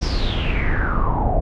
brown noise with low-pass filter sweep, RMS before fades -19 dBFS, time 0.01-1.41 s, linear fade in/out 20 ms, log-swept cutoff 5600 to 620 Hz, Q 7.8, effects none

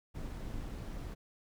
brown noise with amplitude modulation, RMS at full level -39 dBFS, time 0.14-1.15 s, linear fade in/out 20 ms, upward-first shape sine, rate 251 Hz, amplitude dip 50%, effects none

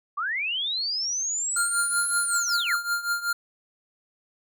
sine linear two-way sweep, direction up then down, 1106 to 11000 to 1106 Hz, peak -25 dBFS, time 0.17-2.76 s, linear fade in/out 10 ms, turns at 2.16 s
square tone with tremolo, 1400 Hz, F6, 4 cents sharp, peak -22 dBFS, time 1.56-3.33 s, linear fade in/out 5 ms, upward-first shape triangle, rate 5.3 Hz, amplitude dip 85%
effects none

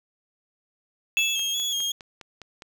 30% pulse tone with vibrato, 3306 Hz, G#7, 9 cents flat, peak -22 dBFS, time 1.17-1.92 s, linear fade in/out 5 ms, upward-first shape square, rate 2.7 Hz, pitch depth 34 cents each way
sine tone with exponential decay, 2637 Hz, E7, in tune, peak -18 dBFS, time 1.17-1.73 s, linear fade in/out 0 ms, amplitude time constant 120 ms
click train, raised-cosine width 0.2 ms, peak -24 dBFS, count 8, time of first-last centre 1.19-2.621 s, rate 4.89 Hz
effects none

